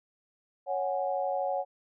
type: chord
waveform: sine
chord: C# suspended fourth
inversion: none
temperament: just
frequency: 554.4 / 739.2 / 831.5 Hz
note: C#5 / F#5 / G#5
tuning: 0 / -2 / +2 cents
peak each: -31 / -31 / -36 dBFS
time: 0.66-1.65 s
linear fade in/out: 50 ms
effects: none